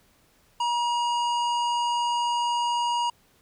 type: harmonic tone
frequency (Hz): 954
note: A#5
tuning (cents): +40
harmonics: 1 / 3 / 5 / 7 / 9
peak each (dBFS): -23 / -32 / -40 / -42 / -47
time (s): 0.6-3.1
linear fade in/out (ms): 5
effects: pink hiss -62 dBFS RMS until 3.41 s